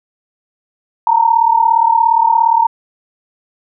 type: tone pair together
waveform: sine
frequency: 900.8 / 938 Hz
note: A5 / A#5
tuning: +40 / +11 cents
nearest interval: minor second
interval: 71 cents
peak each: -11 dBFS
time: 1.07-2.67 s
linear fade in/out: 2 ms
effects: none